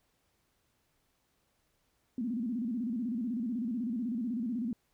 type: tone with vibrato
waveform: sine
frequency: 236 Hz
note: A#3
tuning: 22 cents sharp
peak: -31 dBFS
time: 2.18-4.73 s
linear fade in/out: 2 ms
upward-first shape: square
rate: 16 Hz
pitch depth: 130 cents each way
effects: pink hiss -75 dBFS RMS until 4.93 s